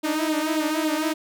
sawtooth tone with flanger, 310.6 Hz, D#4, 3 cents flat, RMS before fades -24 dBFS, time 0.03-1.14 s, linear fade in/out 20 ms, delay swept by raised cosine 0.24 to 5.74 ms, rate 3.6 Hz, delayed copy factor +0.7, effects none

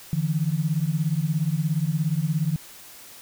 sine beating tone pair, 148.5 / 165.5 Hz, D3 / E3, +20 / +7 cents, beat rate 17 Hz, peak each -24 dBFS, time 0.13-2.56 s, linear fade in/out 0 ms, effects white hiss -45 dBFS RMS until 3.21 s

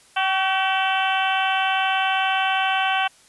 harmonic tone with a mistuned harmonic, 382.5 Hz, G4, 42 cents flat, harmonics 2 / 3 / 4 / 5 / 6 / 7 / 8 / 9, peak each -22 / -28 / -25 / -34 / -32 / -27 / -28 / -38 dBFS, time 0.16-3.08 s, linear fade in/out 10 ms, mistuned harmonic 3, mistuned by -30 cents, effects white hiss -53 dBFS RMS until 3.28 s + resampled to 24000 Hz

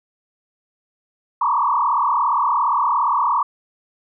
sine tone with frequency modulation, 1046.5 Hz, C6, in tune, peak -15 dBFS, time 1.41-3.43 s, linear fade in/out 5 ms, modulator 37.3 Hz, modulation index 3.7, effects none

